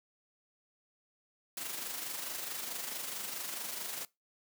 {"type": "noise with amplitude modulation", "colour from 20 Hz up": "white", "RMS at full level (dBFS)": -38, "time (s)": [1.57, 4.05], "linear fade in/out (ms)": 2, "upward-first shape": "sine", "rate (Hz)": 24.6, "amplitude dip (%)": 45, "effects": ["noise-tail reverb RT60 0.2 s tail -21 dB re dry", "high-pass 200 Hz 12 dB/octave"]}